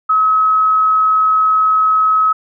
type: tone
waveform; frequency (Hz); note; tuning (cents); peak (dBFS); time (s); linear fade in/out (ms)
sine; 1281; E6; -50; -9; 0.09-2.33; 10
effects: none